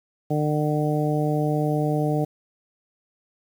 harmonic tone, 150.5 Hz, D3, 43 cents sharp, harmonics 1 / 2 / 3 / 4 / 5, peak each -23 / -26 / -28 / -29 / -30 dBFS, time 0.3-2.25 s, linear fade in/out 10 ms, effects 8-bit

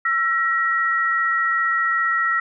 sine tone pair together, 1342.5 / 1900 Hz, E6 / A#6, +31 / +33 cents, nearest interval tritone, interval 602 cents, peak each -20 dBFS, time 0.05-2.4 s, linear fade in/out 5 ms, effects none

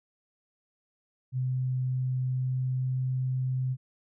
sine tone with pitch glide, 128.4 to 129.14 Hz, C3 to C3, -32 to -22 cents, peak -26 dBFS, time 1.32-3.77 s, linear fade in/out 50 ms, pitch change +10 cents, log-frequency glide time 2.36-2.99 s, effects none

